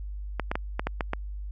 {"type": "clicks", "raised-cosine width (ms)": 0.5, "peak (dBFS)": -12, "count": 7, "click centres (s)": [0.397, 0.515, 0.555, 0.795, 0.87, 1.008, 1.134], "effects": ["added 50 Hz sine -33 dBFS peak until 1.51 s"]}